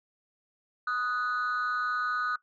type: tone pair together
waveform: sine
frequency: 1244.5 / 1480 Hz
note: D#6 / F#6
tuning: 0 / 0 cents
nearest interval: minor third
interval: 300 cents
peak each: -28 dBFS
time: 0.87-2.36 s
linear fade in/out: 5 ms
effects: noise-tail reverb RT60 0.1 s tail -17 dB re dry + tanh soft clip ceiling -24 dBFS